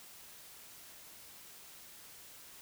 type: silence
effects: white hiss -54 dBFS RMS until 2.61 s